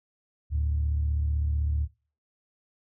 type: tone pair together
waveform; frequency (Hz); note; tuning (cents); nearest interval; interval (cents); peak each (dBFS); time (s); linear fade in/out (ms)
sine; 73.93 / 109.7; D2 / A2; +12 / -5; perfect fifth; 683; -23 / -33; 0.5-1.88; 50
effects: noise-tail reverb RT60 0.4 s tail -25 dB re dry + tanh soft clip ceiling -17 dBFS